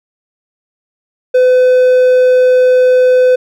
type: tone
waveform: triangle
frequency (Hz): 506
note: B4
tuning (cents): +42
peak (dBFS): -3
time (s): 1.34-3.36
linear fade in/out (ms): 10
effects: none